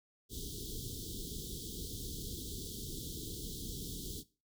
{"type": "band-stop noise", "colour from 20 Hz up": "pink", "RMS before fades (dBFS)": -43, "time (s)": [0.29, 4.24], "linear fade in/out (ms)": 50, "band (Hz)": [460, 3200], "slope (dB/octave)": 96, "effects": ["noise-tail reverb RT60 0.3 s tail -17 dB re dry"]}